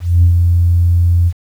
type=tone with ADSR envelope; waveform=sine; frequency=86.6 Hz; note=F2; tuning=14 cents flat; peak=-3 dBFS; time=0-1.33 s; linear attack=230 ms; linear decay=94 ms; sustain=-4 dB; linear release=58 ms; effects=tanh soft clip ceiling -1 dBFS + 7-bit